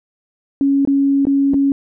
sine tone with dropouts, 277.2 Hz, C#4, in tune, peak -11 dBFS, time 0.61-1.72 s, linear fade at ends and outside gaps 1 ms, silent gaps 0.851-0.874 / 1.253-1.269 / 1.536-1.542 s, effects none

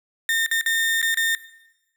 35% pulse tone with dropouts, 1821 Hz, A#6, 41 cents flat, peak -17 dBFS, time 0.29-1.35 s, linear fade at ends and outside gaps 1 ms, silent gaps 0.463-0.513 / 0.612-0.661 / 1.016-1.027 / 1.144-1.172 s, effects noise-tail reverb RT60 1.0 s tail -17 dB re dry

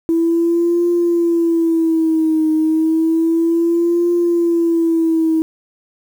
sine tone with vibrato, 329.6 Hz, E4, in tune, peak -11 dBFS, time 0.09-5.42 s, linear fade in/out 0 ms, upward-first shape triangle, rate 0.31 Hz, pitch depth 92 cents each way, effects tanh soft clip ceiling -7 dBFS + 7-bit

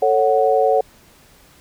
sine chord, F# minor, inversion first, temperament just, 444 / 555 / 740 Hz, A4 / C#5 / F#5, +16 / +2 / 0 cents, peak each -17 dBFS, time 0.02-0.81 s, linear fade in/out 5 ms, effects pink hiss -50 dBFS RMS until 1.6 s

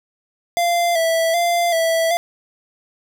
square tone with vibrato, 674 Hz, E5, 38 cents sharp, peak -16 dBFS, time 0.57-2.17 s, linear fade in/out 0 ms, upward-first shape square, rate 1.3 Hz, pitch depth 44 cents each way, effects none

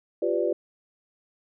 sine chord, G dominant seventh, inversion third, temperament equal with one note detuned, 349.2 / 392 / 501.1 / 587.3 Hz, F4 / G4 / B4 / D5, 0 / 0 / +25 / 0 cents, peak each -27 / -28 / -28 / -28 dBFS, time 0.22-0.53 s, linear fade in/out 5 ms, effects none

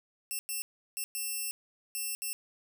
5% pulse tone bursts at uneven times, 2700 Hz, E7, 41 cents sharp, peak -24 dBFS, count 6, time 0.31-0.39 / 0.49-0.62 / 0.97-1.04 / 1.15-1.51 / 1.95-2.15 / 2.22-2.33 s, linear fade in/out 0 ms, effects none

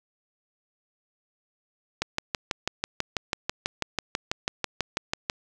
click train, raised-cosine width 0.2 ms, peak -8 dBFS, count 21, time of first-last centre 2.02-5.299 s, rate 6.1 Hz, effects none

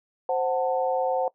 sine chord, F# diminished, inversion second, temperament equal with one note detuned, 523.3 / 740 / 889.7 Hz, C5 / F#5 / A5, 0 / 0 / +19 cents, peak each -25 / -26 / -30 dBFS, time 0.29-1.28 s, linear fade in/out 2 ms, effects noise-tail reverb RT60 0.1 s tail -20 dB re dry

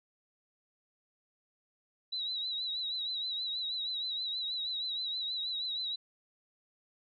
sine tone with vibrato, 3914 Hz, B7, 16 cents flat, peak -33 dBFS, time 2.12-5.96 s, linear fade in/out 10 ms, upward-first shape triangle, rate 6.3 Hz, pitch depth 76 cents each way, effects none

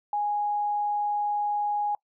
sine tone, 828 Hz, G#5, 5 cents flat, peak -24 dBFS, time 0.13-1.95 s, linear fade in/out 2 ms, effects noise-tail reverb RT60 0.1 s tail -24 dB re dry

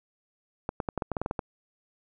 clicks, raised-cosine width 1 ms, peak -15 dBFS, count 11, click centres 0.691 / 0.802 / 0.888 / 0.977 / 1.022 / 1.117 / 1.168 / 1.216 / 1.261 / 1.311 / 1.392 s, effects none

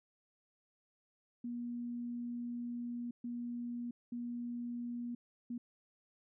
sine tone bursts at uneven times, 239.8 Hz, A#3, 49 cents sharp, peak -38 dBFS, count 4, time 1.44-3.11 / 3.24-3.91 / 4.12-5.15 / 5.5-5.58 s, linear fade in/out 5 ms, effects none

